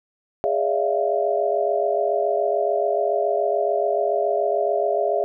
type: tone cluster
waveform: sine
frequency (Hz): 412.7 / 570 / 645 / 692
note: G#4 / C#5 / E5 / F5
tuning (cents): -11 / +48 / -38 / -16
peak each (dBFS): -24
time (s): 0.44-5.24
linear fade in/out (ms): 0
effects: none